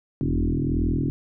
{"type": "tone with frequency modulation", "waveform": "sine", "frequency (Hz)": 101.8, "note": "G#2", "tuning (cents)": -34, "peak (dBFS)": -20, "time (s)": [0.21, 1.1], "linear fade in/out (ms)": 0, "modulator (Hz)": 41.2, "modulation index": 5.5, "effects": []}